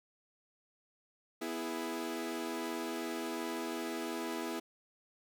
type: chord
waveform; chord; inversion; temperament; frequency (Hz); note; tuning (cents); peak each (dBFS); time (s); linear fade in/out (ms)
sawtooth; E major; second; equal; 246.9 / 329.6 / 415.3; B3 / E4 / G#4; 0 / 0 / 0; -38 / -35 / -39; 1.41-4.6; 10
effects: none